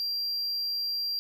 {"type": "tone", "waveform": "triangle", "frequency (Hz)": 4741, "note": "D8", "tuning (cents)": 16, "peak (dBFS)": -27, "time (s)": [0, 1.19], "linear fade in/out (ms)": 0, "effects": []}